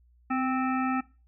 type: harmonic tone with a mistuned harmonic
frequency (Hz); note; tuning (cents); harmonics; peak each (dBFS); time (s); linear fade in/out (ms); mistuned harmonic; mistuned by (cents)
261.6; C4; 0; 1 / 3 / 5 / 7 / 9 / 10; -27 / -32 / -31 / -39 / -43 / -43; 0.3-1.01; 10; 1; -21
effects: noise-tail reverb RT60 0.3 s tail -19 dB re dry + added 60 Hz sine -58 dBFS peak until 1.27 s